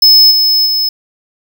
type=tone with level steps; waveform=square; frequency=5200 Hz; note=E8; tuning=24 cents flat; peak=-3 / -8 / -11 dBFS; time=0.02-0.89 s; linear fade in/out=5 ms; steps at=0.3 / 0.65 s; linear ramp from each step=20 ms; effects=none